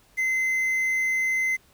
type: tone with quantisation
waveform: triangle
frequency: 2059 Hz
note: C7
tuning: 28 cents flat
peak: -20 dBFS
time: 0.17-1.57 s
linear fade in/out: 20 ms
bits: 8
effects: pink hiss -59 dBFS RMS until 1.73 s